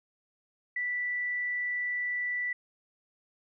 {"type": "tone", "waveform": "sine", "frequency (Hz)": 1969, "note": "B6", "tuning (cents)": -6, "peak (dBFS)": -29, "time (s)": [0.76, 2.53], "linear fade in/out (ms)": 5, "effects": []}